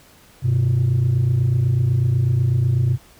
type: tone pair together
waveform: sine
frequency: 98.4 / 126.49 Hz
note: G2 / B2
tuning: +7 / +42 cents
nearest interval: major third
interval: 435 cents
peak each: -18 / -14 dBFS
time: 0.42-2.98 s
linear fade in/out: 50 ms
effects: tanh soft clip ceiling -12 dBFS + pink hiss -50 dBFS RMS until 3.19 s